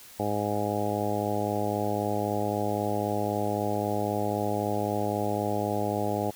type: harmonic tone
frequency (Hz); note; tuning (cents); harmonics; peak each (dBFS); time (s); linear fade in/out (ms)
103.83; G#2; 0; 1 / 2 / 3 / 4 / 5 / 6 / 7 / 8; -34 / -34 / -34 / -34 / -34 / -34 / -34 / -34; 0.19-6.31; 10
effects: white hiss -49 dBFS RMS until 6.35 s